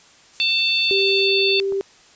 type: noise with tremolo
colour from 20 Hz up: violet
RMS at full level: -35 dBFS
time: 0.32-1.29 s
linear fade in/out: 50 ms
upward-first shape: triangle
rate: 12 Hz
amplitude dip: 45%
type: harmonic tone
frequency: 890 Hz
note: A5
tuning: 20 cents sharp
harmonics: 3 / 4 / 5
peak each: -20 / -21 / -22 dBFS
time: 0.4-1.6 s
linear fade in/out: 0 ms
type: tone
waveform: sine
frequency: 392 Hz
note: G4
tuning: in tune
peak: -19 dBFS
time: 0.91-1.81 s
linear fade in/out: 0 ms
type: click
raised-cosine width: 1 ms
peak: -24 dBFS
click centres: 1.723 s
effects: white hiss -50 dBFS RMS until 2.15 s + resampled to 16000 Hz